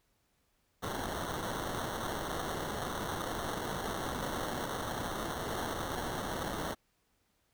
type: noise with sample-and-hold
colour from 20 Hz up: white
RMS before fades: -37 dBFS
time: 0.82-6.75 s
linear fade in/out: 20 ms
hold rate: 2450 Hz
effects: pink hiss -75 dBFS RMS until 7.53 s